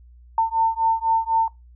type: beating tone pair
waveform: sine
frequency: 900 / 904 Hz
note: A5 / A5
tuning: +39 / +47 cents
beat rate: 4 Hz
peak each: -20 dBFS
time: 0.38-1.48 s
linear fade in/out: 2 ms
effects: noise-tail reverb RT60 0.2 s tail -21 dB re dry + added 60 Hz sine -45 dBFS peak until 1.75 s